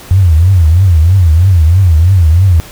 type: tone with vibrato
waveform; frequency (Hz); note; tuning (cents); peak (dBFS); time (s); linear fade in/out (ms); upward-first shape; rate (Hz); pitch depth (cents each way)
sine; 86.9; F2; -8; -3; 0.11-2.6; 0; triangle; 3.1; 240
effects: pink hiss -32 dBFS RMS until 2.71 s